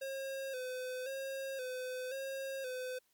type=tone with vibrato; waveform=square; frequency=523.3 Hz; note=C5; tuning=in tune; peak=-39 dBFS; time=0.01-2.99 s; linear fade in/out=10 ms; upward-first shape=square; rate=0.95 Hz; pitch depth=52 cents each way; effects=white hiss -75 dBFS RMS until 3.13 s + MP3 96 kbps